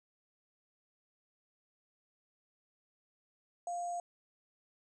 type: tone with sample-and-hold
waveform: sine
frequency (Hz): 698.5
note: F5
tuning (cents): 0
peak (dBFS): -35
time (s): 3.67-4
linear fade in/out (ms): 2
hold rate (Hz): 7350
effects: resampled to 22050 Hz